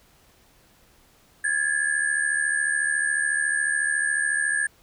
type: tone cluster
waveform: sine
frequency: 1652 / 1726 / 8910 Hz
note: G#6 / A6 / C#9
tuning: -10 / -34 / +8 cents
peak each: -25 / -24 / -30 dBFS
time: 1.44-4.67 s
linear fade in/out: 5 ms
effects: pink hiss -58 dBFS RMS until 4.82 s